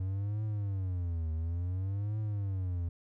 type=tone with vibrato; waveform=triangle; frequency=92.5 Hz; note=F#2; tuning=in tune; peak=-29 dBFS; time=0-2.89 s; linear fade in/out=5 ms; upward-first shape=triangle; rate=0.57 Hz; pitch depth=280 cents each way; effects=none